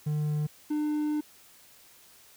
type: tone pair in turn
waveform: triangle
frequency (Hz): 150.3 / 300.6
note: D3 / D4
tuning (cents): +40 / +40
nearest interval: octave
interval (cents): 1200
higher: second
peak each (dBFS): -24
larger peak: neither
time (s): 0.06-0.47 / 0.7-1.21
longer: second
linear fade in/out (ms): 10
effects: white hiss -56 dBFS RMS until 2.36 s